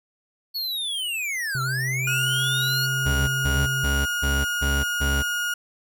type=linear two-way sweep; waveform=square; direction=down then up; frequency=4435 to 1318.5 to 4435 Hz; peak=-26 dBFS; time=0.54-2.87 s; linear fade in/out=20 ms; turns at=1.62 s
type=tone with pitch glide; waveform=triangle; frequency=130.81 to 132.94 Hz; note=C3 to C3; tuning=0 to +28 cents; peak=-24 dBFS; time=1.55-3.84 s; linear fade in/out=0 ms; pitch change=+28 cents; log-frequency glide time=2.25-3.15 s
type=tone; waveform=35% pulse; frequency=1434 Hz; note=F6; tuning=45 cents sharp; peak=-22 dBFS; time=2.07-5.54 s; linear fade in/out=5 ms
type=tone bursts; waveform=40% pulse; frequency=69.3 Hz; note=C#2; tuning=in tune; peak=-21 dBFS; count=6; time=3.05-5.23 s; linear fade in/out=20 ms; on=230 ms; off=160 ms
effects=none